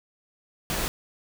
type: noise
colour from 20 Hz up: pink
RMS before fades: -28 dBFS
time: 0.7-0.88 s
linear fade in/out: 0 ms
effects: none